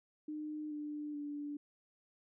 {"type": "tone with pitch steps", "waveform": "sine", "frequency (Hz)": [303.9, 297.6, 291.5], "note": ["D#4", "D4", "D4"], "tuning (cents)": [-41, 23, -13], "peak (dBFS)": -39, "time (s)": [0.28, 1.57], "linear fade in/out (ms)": 5, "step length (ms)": 430, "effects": []}